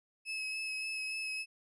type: tone with vibrato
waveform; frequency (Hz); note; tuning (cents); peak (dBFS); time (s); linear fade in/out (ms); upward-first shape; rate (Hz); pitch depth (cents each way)
35% pulse; 2581; E7; -37; -34; 0.25-1.46; 50; sine; 3.5; 17
effects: resampled to 24000 Hz